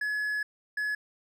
triangle tone pair in turn, 1698 / 1698 Hz, G#6 / G#6, +38 / +38 cents, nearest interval unison, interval 0 cents, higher neither, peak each -26 dBFS, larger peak neither, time 0.01-0.43 / 0.77-0.95 s, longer first, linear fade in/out 5 ms, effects none

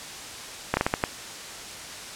slowing click train, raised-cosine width 0.5 ms, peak -6 dBFS, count 6, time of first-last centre 0.74-1.039 s, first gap 30 ms, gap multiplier 1.35, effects white hiss -38 dBFS RMS until 2.15 s + low-pass 8000 Hz 12 dB/octave

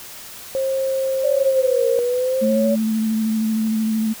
sine tone with pitch glide, 534 to 530.6 Hz, C5 to C5, +35 to +24 cents, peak -18 dBFS, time 0.55-1.99 s, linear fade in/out 0 ms, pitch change -11 cents, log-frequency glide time 0.7-1.29 s
sine linear two-way sweep, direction down then up, 587.3 to 466.2 to 570 Hz, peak -17 dBFS, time 1.23-2.76 s, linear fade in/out 20 ms, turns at 1.88 s
sine tone with vibrato, 220 Hz, A3, in tune, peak -17 dBFS, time 2.41-4.14 s, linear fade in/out 20 ms, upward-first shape square, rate 13 Hz, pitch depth 17 cents each way
effects white hiss -37 dBFS RMS until 4.2 s

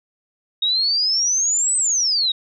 sine exponential two-way sweep, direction up then down, 3729 to 8190 to 3729 Hz, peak -16 dBFS, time 0.62-2.32 s, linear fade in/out 5 ms, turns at 1.77 s, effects none

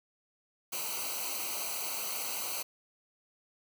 white noise with comb filter, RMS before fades -36 dBFS, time 0.72-2.63 s, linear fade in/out 10 ms, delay 0.57 ms, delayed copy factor -0.95, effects none

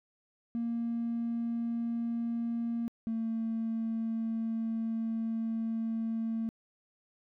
triangle tone pair in turn, 233.1 / 225.6 Hz, A#3 / A3, 0 / +44 cents, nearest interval minor second, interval 56 cents, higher first, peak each -27 dBFS, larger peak neither, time 0.55-2.88 / 3.07-6.49 s, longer second, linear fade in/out 0 ms, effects tanh soft clip ceiling -27 dBFS

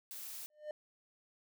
blue noise, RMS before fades -46 dBFS, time 0.11-0.46 s, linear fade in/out 0 ms
triangle tone with exponential growth, 604 Hz, D5, 48 cents sharp, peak -34 dBFS, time 0.5-0.71 s, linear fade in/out 2 ms, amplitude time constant 45 ms
effects none

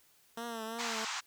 10% pulse tone with vibrato, 228.1 Hz, A#3, 37 cents flat, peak -30 dBFS, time 0.37-1.05 s, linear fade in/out 5 ms, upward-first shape triangle, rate 2.8 Hz, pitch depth 71 cents each way
pink band-pass noise, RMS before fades -38 dBFS, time 0.78-1.21 s, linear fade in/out 20 ms, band 830 to 7600 Hz, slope 48 dB/octave
effects white hiss -66 dBFS RMS until 1.26 s

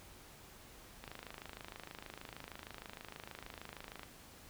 click train, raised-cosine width 0.3 ms, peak -30 dBFS, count 80, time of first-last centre 1.04-4.032 s, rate 26.4 Hz, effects pink hiss -57 dBFS RMS until 4.49 s

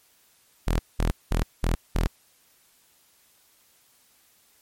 sawtooth tone bursts, 41.17 Hz, E1, 1 cent flat, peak -17 dBFS, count 5, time 0.67-2.07 s, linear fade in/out 0 ms, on 120 ms, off 200 ms, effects white hiss -61 dBFS RMS until 4.61 s + MP3 64 kbps

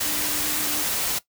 sine tone in noise, 299.1 Hz, D4, 32 cents sharp, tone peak -35 dBFS, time 0.05-0.84 s, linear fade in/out 10 ms, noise white, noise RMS -25 dBFS, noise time 0-1.19 s, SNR -13 dB, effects noise-tail reverb RT60 0.1 s tail -17 dB re dry

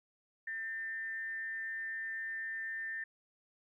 sine tone with frequency modulation, 1802 Hz, A6, 41 cents sharp, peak -37 dBFS, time 0.47-3.04 s, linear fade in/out 5 ms, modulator 208 Hz, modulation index 0.32, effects 13-bit

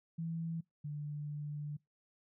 sine tone pair in turn, 164.81 / 147.73 Hz, E3 / D3, 0 / +11 cents, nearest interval major second, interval 189 cents, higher first, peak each -36 / -38 dBFS, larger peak first, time 0.18-0.61 / 0.84-1.77 s, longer second, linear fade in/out 10 ms, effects noise-tail reverb RT60 0.2 s tail -25 dB re dry

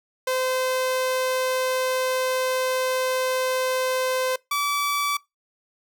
sawtooth tone pair in turn, 515 / 1152.1 Hz, C5 / D6, -28 / -34 cents, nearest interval octave + major second, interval 1394 cents, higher second, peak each -18 dBFS, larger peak neither, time 0.27-4.36 / 4.51-5.17 s, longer first, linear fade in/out 5 ms, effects noise-tail reverb RT60 0.2 s tail -23 dB re dry

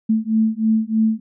sine beating tone pair, 218.9 / 222.1 Hz, A3 / A3, -9 / +16 cents, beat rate 3.2 Hz, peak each -18 dBFS, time 0.09-1.2 s, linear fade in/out 10 ms, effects none

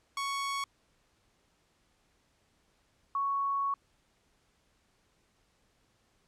sawtooth / sine tone pair in turn, 1111 / 1111 Hz, C#6 / C#6, +4 / +4 cents, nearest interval unison, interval 0 cents, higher neither, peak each -28 dBFS, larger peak neither, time 0.17-0.64 / 3.15-3.74 s, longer second, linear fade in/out 2 ms, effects pink hiss -71 dBFS RMS until 6.27 s + low-pass 9000 Hz 12 dB/octave

